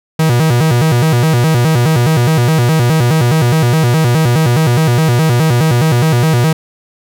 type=tone with vibrato; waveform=45% pulse; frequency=138.59 Hz; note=C#3; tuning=in tune; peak=-8 dBFS; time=0.19-6.53 s; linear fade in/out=5 ms; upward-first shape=square; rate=4.8 Hz; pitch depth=240 cents each way; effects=none